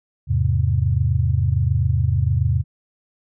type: chord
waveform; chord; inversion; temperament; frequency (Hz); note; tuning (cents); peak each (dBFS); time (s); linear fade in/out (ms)
sine; E augmented; none; equal; 82.41 / 103.83 / 130.81; E2 / G#2 / B#2; 0 / 0 / 0; -20; 0.27-2.64; 50
effects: none